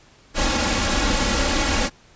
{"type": "noise with comb filter", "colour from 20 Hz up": "pink", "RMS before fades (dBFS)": -20, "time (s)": [0.34, 1.9], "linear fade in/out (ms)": 50, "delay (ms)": 3.6, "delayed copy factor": 0.8, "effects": ["pink hiss -52 dBFS RMS until 2.15 s", "resampled to 16000 Hz"]}